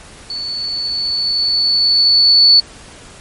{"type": "tone with level ramp", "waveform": "sine", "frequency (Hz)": 4455, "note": "C#8", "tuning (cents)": 8, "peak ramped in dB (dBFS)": [-21, -4], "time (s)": [0.3, 2.6], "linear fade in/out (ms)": 2, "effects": ["pink hiss -38 dBFS RMS until 3.2 s", "MP3 48 kbps"]}